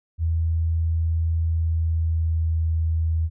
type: tone with pitch glide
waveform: sine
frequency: 81.9 to 81.01 Hz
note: E2 to E2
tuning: -11 to -30 cents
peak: -19 dBFS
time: 0.18-3.3 s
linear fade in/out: 50 ms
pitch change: -19 cents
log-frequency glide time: 1.35-2.7 s
effects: none